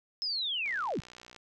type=linear sweep; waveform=sine; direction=down; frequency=5220 to 100.5 Hz; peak=-30 dBFS; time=0.22-1 s; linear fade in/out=0 ms
type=click train; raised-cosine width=0.2 ms; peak=-32 dBFS; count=44; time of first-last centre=0.66-1.363 s; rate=61.2 Hz
effects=none